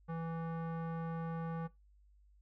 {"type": "tone with low-pass filter", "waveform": "square", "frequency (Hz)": 164.81, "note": "E3", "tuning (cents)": 0, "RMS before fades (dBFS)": -40, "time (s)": [0.08, 1.68], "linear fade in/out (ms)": 20, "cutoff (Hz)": 1200, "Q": 1.8, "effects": ["noise-tail reverb RT60 0.2 s tail -20 dB re dry", "added 50 Hz sine -62 dBFS peak until 2.41 s"]}